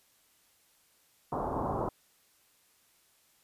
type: low-pass noise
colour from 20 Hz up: white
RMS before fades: -33 dBFS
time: 1.32-1.89 s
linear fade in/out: 5 ms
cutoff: 1100 Hz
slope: 48 dB/octave
effects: white hiss -67 dBFS RMS until 3.43 s + resampled to 32000 Hz